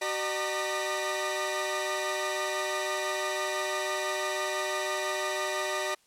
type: tone cluster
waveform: sawtooth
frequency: 378.5 / 604 / 918 / 1214 / 1946 Hz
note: F#4 / D5 / A#5 / D#6 / B6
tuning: +39 / +48 / -27 / -43 / -26 cents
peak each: -32 / -29 / -34 / -35 / -32 dBFS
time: 0.01-5.95 s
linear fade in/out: 10 ms
effects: white hiss -65 dBFS RMS until 6.06 s + low-pass 10000 Hz 12 dB/octave